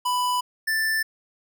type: tone pair in turn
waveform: square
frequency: 992 / 1767.5 Hz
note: B5 / A6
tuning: +7 / +7 cents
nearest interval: minor seventh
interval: 1000 cents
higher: second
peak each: -22 dBFS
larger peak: neither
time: 0.05-0.41 / 0.67-1.03 s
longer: neither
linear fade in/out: 10 ms
effects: none